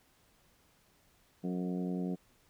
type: harmonic tone with a mistuned harmonic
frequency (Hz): 90.7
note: F#2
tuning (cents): -34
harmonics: 2 / 3 / 4 / 5 / 6 / 7 / 8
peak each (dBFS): -34 / -39 / -43 / -45 / -53 / -51 / -52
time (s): 1.43-2.16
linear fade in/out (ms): 20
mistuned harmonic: 6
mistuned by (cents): -20
effects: pink hiss -68 dBFS RMS until 2.49 s